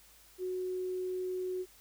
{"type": "tone", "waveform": "sine", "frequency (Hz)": 368.1, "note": "F#4", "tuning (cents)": -9, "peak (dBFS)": -33, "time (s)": [0.38, 1.66], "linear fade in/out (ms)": 50, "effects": ["added 52 Hz sine -67 dBFS peak until 1.8 s", "white hiss -60 dBFS RMS until 1.8 s"]}